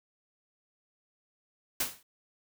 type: noise with exponential decay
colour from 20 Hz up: white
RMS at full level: -26 dBFS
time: 1.8-2.03 s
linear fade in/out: 5 ms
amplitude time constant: 48 ms
effects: none